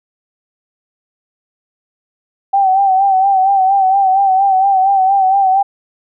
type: tone with vibrato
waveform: sine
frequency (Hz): 773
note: G5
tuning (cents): -24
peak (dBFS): -8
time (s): 2.53-5.63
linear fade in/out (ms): 10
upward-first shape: sine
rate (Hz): 4.3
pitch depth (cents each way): 54
effects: none